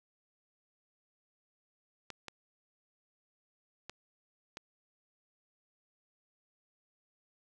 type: clicks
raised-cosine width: 0.2 ms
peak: -25 dBFS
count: 4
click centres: 2.103 / 2.283 / 3.896 / 4.571 s
effects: none